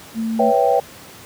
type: tone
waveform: sine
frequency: 224.6 Hz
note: A3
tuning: 36 cents sharp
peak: -19 dBFS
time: 0.14-0.53 s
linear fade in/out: 50 ms
type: chord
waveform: sine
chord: C# half-diminished seventh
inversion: third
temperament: equal with one note detuned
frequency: 490.8 / 554.4 / 659.3 / 784 Hz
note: B4 / C#5 / E5 / G5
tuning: -11 / 0 / 0 / 0 cents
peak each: -18 / -19 / -20 / -17 dBFS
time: 0.39-0.8 s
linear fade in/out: 5 ms
effects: pink hiss -40 dBFS RMS until 1.25 s + high-pass 100 Hz 12 dB/octave